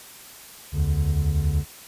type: tone cluster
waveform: triangle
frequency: 71.4 / 82 / 145.8 Hz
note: D2 / E2 / D3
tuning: -48 / -9 / -12 cents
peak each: -21 / -22 / -23 dBFS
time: 0.72-1.65 s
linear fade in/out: 50 ms
effects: white hiss -44 dBFS RMS until 1.87 s + resampled to 32000 Hz